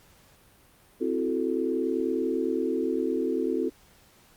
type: chord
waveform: sine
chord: F# half-diminished seventh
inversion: second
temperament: equal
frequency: 261.6 / 329.6 / 370 / 440 Hz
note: C4 / E4 / F#4 / A4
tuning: 0 / 0 / 0 / 0 cents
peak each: -30 dBFS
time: 1-3.7 s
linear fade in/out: 20 ms
effects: pink hiss -58 dBFS RMS until 4.36 s + Opus 48 kbps